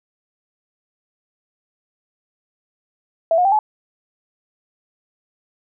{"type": "tone with pitch steps", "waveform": "sine", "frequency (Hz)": [659.3, 719, 784, 855], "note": ["E5", "F#5", "G5", "A5"], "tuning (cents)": [0, -50, 0, -50], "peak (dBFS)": -12, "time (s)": [3.31, 3.59], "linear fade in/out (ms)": 2, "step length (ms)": 70, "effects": []}